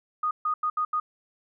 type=tone bursts at uneven times; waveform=sine; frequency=1237 Hz; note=D#6; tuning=10 cents flat; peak=-23 dBFS; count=5; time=0.23-0.31 / 0.45-0.54 / 0.63-0.7 / 0.77-0.85 / 0.93-1 s; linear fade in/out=5 ms; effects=none